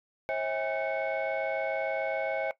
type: tone cluster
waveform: sine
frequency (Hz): 538 / 645 / 810 / 1526 / 2208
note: C5 / E5 / G#5 / G6 / C#7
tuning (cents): +48 / -38 / -43 / -47 / -7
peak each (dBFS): -31 / -31 / -35 / -39 / -35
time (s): 0.29-2.51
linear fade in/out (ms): 0
effects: noise-tail reverb RT60 0.1 s tail -17 dB re dry + tanh soft clip ceiling -22 dBFS